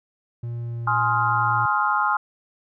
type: tone with pitch glide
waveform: triangle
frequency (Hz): 118.3 to 115.8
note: A#2 to A#2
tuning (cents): +26 to -11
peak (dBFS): -25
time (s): 0.43-1.66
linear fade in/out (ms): 5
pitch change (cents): -37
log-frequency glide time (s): 0.6-1.12
type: chord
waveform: sine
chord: F minor seventh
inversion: first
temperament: just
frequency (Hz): 838.1 / 1047.7 / 1257.2 / 1396.9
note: Ab5 / C6 / Eb6 / F6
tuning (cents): +16 / +2 / +18 / 0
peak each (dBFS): -24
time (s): 0.87-2.17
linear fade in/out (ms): 5
effects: none